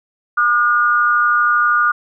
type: tone pair together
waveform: sine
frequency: 1207.4 / 1440 Hz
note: D6 / F#6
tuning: +48 / -47 cents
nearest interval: minor third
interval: 305 cents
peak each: -14 dBFS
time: 0.37-1.92 s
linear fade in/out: 10 ms
effects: none